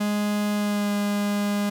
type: tone with pitch glide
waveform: 45% pulse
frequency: 207.7 to 204.6 Hz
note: G#3 to G#3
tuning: 0 to -26 cents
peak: -22 dBFS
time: 0-1.7 s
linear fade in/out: 10 ms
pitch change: -26 cents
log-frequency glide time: 0.53-0.93 s
effects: none